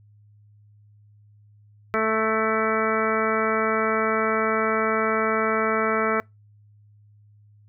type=harmonic tone with a mistuned harmonic; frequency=220 Hz; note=A3; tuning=in tune; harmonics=1 / 2 / 3 / 4 / 5 / 6 / 7 / 8 / 9 / 10; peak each=-29 / -25 / -28 / -36 / -31 / -25 / -33 / -36 / -32 / -33 dBFS; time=1.94-6.2 s; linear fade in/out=0 ms; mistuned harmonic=10; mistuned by=+60 cents; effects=noise-tail reverb RT60 0.2 s tail -26 dB re dry + added 104 Hz sine -51 dBFS peak until 7.68 s